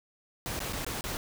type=noise with dropouts; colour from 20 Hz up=pink; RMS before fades=-35 dBFS; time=0.46-1.17 s; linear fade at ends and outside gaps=0 ms; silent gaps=0.592-0.603 / 0.726-0.732 / 0.847-0.865 / 1.009-1.04 s; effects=none